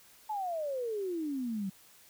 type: exponential sweep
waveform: sine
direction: down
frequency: 880 to 185.9 Hz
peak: -32 dBFS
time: 0.29-1.7 s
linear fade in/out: 10 ms
effects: white hiss -59 dBFS RMS until 2.09 s